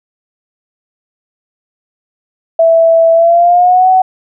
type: tone with pitch glide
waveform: sine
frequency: 659.3 to 748.6 Hz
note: E5 to F#5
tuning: 0 to +20 cents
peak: -4 dBFS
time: 2.59-4.02 s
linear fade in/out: 5 ms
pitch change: +220 cents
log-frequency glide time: 3.13-3.89 s
effects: none